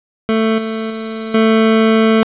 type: tone with level steps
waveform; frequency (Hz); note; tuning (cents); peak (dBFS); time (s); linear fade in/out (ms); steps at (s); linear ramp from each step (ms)
25% pulse; 221.7; A3; +13; -8 / -15 / -18 / -5; 0.29-2.23; 0; 0.58 / 0.9 / 1.34; 5
effects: resampled to 8000 Hz + 7-bit